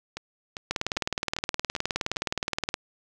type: two click trains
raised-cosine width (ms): 0.2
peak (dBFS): -17 / -9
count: 6 / 40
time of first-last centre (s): 0.17-2.162 / 0.71-2.741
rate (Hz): 2.51 / 19.2
effects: none